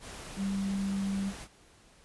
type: tone in noise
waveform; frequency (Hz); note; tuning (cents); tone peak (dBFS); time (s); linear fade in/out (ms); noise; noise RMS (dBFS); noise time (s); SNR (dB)
sine; 196; G3; 0; -29; 0.36-1.33; 50; pink; -44; 0-1.48; +12
effects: pink hiss -60 dBFS RMS until 2.04 s + resampled to 24000 Hz